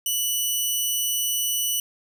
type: tone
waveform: 10% pulse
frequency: 2960 Hz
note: F#7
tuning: in tune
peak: -14 dBFS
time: 0.06-1.8 s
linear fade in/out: 2 ms
effects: none